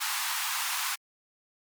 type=high-pass noise; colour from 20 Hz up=pink; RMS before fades=-31 dBFS; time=0-0.96 s; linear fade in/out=20 ms; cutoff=870 Hz; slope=48 dB/octave; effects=Opus 48 kbps